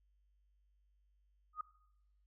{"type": "tone with exponential growth", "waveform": "sine", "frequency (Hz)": 1242, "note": "D#6", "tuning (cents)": -3, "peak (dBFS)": -34, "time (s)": [1.53, 1.61], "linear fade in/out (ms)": 5, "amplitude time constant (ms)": 17, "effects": ["noise-tail reverb RT60 0.8 s tail -19 dB re dry", "added 50 Hz sine -70 dBFS peak until 2.26 s"]}